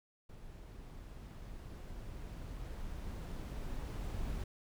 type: noise with level ramp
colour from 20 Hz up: brown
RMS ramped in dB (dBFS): -51 to -39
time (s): 0.29-4.44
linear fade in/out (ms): 5
effects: none